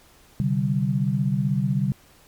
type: chord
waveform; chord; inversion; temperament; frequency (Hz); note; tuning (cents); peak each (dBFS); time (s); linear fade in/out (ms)
sine; C suspended second; none; equal with one note detuned; 130.81 / 146.83 / 193.41; C3 / D3 / G3; 0 / 0 / -23; -24; 0.4-1.92; 0
effects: pink hiss -54 dBFS RMS until 2.27 s + MP3 96 kbps